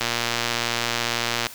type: click train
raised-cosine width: 0.2 ms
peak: -5 dBFS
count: 173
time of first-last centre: 0.01-1.468 s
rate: 118 Hz
effects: white hiss -41 dBFS RMS until 1.54 s